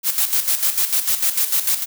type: noise with tremolo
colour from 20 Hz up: blue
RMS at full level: -17 dBFS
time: 0.03-1.86 s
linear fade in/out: 50 ms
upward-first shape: square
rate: 6.7 Hz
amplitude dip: 65%
effects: none